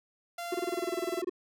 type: tone with pitch glide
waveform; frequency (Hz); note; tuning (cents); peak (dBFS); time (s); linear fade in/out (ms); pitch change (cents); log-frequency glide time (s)
sawtooth; 690 to 668.8; F5 to E5; -21 to +25; -32; 0.38-1.22; 5; -54; 0.62-0.96
type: tone bursts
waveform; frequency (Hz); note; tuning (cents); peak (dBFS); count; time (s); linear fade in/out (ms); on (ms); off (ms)
triangle; 361.5; F#4; -40; -26; 16; 0.52-1.296; 5; 26; 24
effects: none